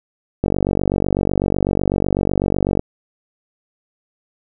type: click train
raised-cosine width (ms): 2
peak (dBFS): -3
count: 114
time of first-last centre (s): 0.44-2.794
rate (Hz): 48
effects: none